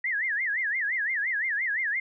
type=tone with vibrato; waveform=sine; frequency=1864.7 Hz; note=A#6; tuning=in tune; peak=-25 dBFS; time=0.04-2 s; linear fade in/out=5 ms; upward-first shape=sine; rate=5.8 Hz; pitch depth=230 cents each way; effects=none